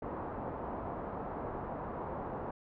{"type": "low-pass noise", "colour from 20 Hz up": "white", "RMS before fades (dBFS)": -40, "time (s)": [0.02, 2.51], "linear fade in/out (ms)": 5, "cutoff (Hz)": 980, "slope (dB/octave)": 24, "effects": []}